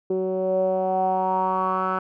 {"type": "tone with low-pass filter sweep", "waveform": "10% pulse", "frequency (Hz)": 187.2, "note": "F#3", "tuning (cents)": 20, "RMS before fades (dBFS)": -23, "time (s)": [0.1, 1.99], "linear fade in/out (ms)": 5, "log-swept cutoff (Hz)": [410, 1400], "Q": 5.5, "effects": []}